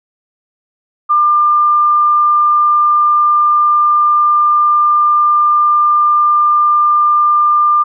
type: tone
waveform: sine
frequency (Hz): 1197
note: D6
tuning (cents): +33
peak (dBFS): -7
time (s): 1.09-7.84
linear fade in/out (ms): 20
effects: none